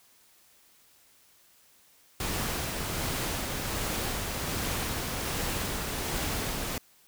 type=noise with tremolo; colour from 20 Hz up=pink; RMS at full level=-31 dBFS; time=2.2-6.78 s; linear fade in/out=2 ms; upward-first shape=sine; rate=1.3 Hz; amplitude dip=25%; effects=white hiss -61 dBFS RMS until 7.07 s